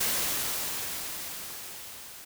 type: noise with level ramp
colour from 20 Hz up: white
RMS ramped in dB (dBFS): -27 to -46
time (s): 0-2.25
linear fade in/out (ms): 10
effects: none